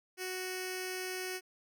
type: tone with notch filter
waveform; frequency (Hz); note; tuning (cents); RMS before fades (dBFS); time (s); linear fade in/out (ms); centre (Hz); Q
10% pulse; 370; F#4; 0; -39; 0.17-1.41; 50; 970; 0.62
effects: none